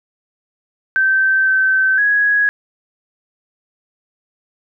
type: tone with pitch steps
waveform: sine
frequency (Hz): 1551 / 1541 / 1665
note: G6 / G6 / G#6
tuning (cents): -19 / -30 / +4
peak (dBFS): -11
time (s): 0.96-2.49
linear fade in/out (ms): 0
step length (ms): 510
effects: none